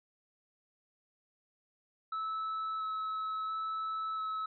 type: tone with vibrato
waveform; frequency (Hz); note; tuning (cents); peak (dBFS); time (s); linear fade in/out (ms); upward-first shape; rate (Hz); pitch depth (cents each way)
triangle; 1300; E6; -24; -32; 2.12-4.46; 5; square; 0.73; 8
effects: resampled to 11025 Hz